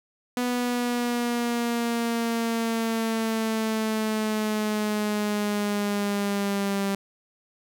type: exponential sweep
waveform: sawtooth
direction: down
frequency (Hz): 246.9 to 197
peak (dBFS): -20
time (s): 0.37-6.95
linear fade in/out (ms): 2
effects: none